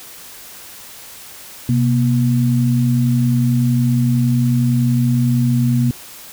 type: tone pair together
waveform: sine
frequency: 127.8 / 238.7 Hz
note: C3 / A#3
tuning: -40 / +41 cents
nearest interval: major seventh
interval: 1081 cents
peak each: -14 / -16 dBFS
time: 1.69-5.91 s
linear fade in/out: 2 ms
effects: white hiss -37 dBFS RMS until 6.32 s